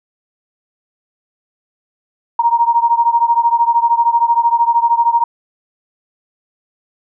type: beating tone pair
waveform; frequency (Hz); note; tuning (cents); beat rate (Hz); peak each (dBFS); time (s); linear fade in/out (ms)
sine; 932 / 945; A#5 / A#5; -1 / +23; 13; -12 / -14; 2.39-5.24; 5
effects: none